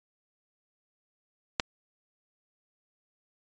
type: clicks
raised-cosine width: 0.2 ms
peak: -6 / -21 dBFS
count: 2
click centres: 1.598 / 1.602 s
effects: resampled to 16000 Hz